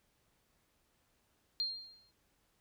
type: tone with exponential decay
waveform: sine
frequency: 4202 Hz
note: C8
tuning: 7 cents sharp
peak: -30 dBFS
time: 1.6-2.11 s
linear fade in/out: 0 ms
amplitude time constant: 110 ms
effects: pink hiss -75 dBFS RMS until 2.6 s